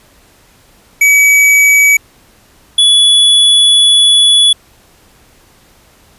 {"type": "tone pair in turn", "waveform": "square", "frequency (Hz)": [2278, 3413], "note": ["C#7", "G#7"], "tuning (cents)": [47, 47], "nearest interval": "perfect fifth", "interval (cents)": 700, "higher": "second", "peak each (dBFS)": -5, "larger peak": "neither", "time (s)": [[1.01, 1.97], [2.78, 4.53]], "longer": "second", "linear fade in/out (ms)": 5, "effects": ["pink hiss -46 dBFS RMS until 6.18 s", "resampled to 32000 Hz"]}